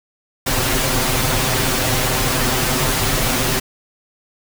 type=noise with comb filter; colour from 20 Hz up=pink; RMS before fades=-18 dBFS; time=0.46-3.6 s; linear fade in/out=10 ms; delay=7.8 ms; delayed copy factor=+0.95; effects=none